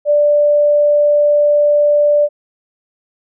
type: tone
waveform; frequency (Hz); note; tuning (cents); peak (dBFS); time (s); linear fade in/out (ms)
sine; 588; D5; +2; -8; 0.05-2.29; 50
effects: none